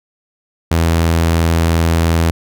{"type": "tone", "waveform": "sawtooth", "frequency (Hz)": 82.8, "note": "E2", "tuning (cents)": 8, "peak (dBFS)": -7, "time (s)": [0.71, 2.31], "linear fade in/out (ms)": 5, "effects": []}